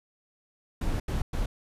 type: noise bursts at uneven times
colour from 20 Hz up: brown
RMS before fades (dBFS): -28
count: 3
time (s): 0.81-1 / 1.08-1.22 / 1.33-1.46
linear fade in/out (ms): 5
effects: resampled to 32000 Hz